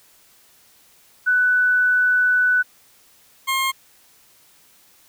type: tone pair in turn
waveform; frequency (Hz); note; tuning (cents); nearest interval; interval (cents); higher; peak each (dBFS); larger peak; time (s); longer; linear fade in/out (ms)
sine / 20% pulse; 1491 / 1068.1; F#6 / C6; +13 / +35; tritone; 578; first; -14; neither; 1.26-2.63 / 3.47-3.72; first; 20
effects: white hiss -54 dBFS RMS until 5.08 s